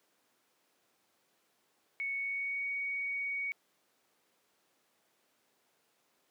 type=tone with pitch glide; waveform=sine; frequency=2217 to 2241 Hz; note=C#7 to C#7; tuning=0 to +18 cents; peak=-33 dBFS; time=2-3.52 s; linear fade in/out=0 ms; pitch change=+18 cents; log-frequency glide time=2.13-2.66 s; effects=pink hiss -73 dBFS RMS until 6.3 s + high-pass 300 Hz 12 dB/octave